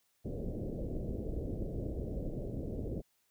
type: low-pass noise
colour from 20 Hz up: pink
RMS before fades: -38 dBFS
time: 0.24-3.02 s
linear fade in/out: 20 ms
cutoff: 580 Hz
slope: 48 dB/octave
effects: white hiss -75 dBFS RMS until 3.3 s